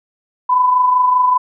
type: tone pair together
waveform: sine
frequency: 1000 / 1025.1 Hz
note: B5 / C6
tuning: +21 / -36 cents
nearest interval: unison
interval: 43 cents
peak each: -10 / -21 dBFS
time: 0.49-1.38 s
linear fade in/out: 10 ms
effects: none